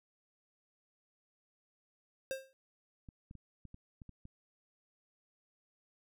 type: tone with exponential decay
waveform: square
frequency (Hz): 532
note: C5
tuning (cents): +29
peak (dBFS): -33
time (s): 2.31-2.53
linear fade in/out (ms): 0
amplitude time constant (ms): 47
type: clicks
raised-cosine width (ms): 5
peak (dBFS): -38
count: 8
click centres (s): 3.088 / 3.311 / 3.353 / 3.653 / 3.744 / 4.018 / 4.093 / 4.254
effects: none